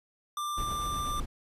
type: tone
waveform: square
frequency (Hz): 1186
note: D6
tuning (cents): +17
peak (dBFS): -32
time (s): 0.37-1.2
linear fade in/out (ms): 2
type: noise with tremolo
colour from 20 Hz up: brown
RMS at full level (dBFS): -35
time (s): 0.57-1.26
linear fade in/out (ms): 10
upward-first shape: sine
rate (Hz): 8.3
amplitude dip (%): 35
effects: resampled to 32000 Hz